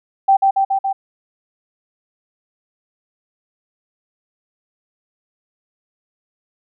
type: tone with echo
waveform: sine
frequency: 780 Hz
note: G5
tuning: 9 cents flat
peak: -8 dBFS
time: 0.28-0.37 s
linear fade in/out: 10 ms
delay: 140 ms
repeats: 4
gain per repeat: -2 dB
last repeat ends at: 0.93 s
effects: none